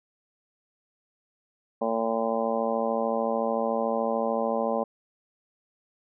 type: harmonic tone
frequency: 113.6 Hz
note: A#2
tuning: 44 cents flat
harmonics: 2 / 3 / 4 / 5 / 6 / 7 / 8 / 9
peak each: -31 / -40 / -31 / -28 / -34 / -32 / -40 / -35 dBFS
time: 1.81-4.84 s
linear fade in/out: 10 ms
effects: none